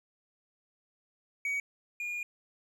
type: tone pair in turn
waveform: triangle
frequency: 2257 / 2429 Hz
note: C#7 / D#7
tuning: +31 / -42 cents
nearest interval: minor second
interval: 127 cents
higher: second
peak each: -28 / -32 dBFS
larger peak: first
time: 1.45-1.6 / 2-2.23 s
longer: second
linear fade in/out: 2 ms
effects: none